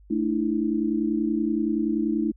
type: chord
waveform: sine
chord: A suspended fourth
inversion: none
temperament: equal with one note detuned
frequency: 220 / 299.1 / 329.6 Hz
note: A3 / D4 / E4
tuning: 0 / +32 / 0 cents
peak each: -26 dBFS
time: 0.1-2.32 s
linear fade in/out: 10 ms
effects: added 50 Hz sine -49 dBFS peak until 2.36 s